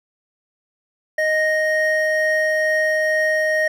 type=tone pair together; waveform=triangle; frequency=622.3 / 1864.7 Hz; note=D#5 / A#6; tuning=0 / 0 cents; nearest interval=octave + perfect fifth; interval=1900 cents; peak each=-17 / -17 dBFS; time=1.18-3.68 s; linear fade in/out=5 ms; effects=none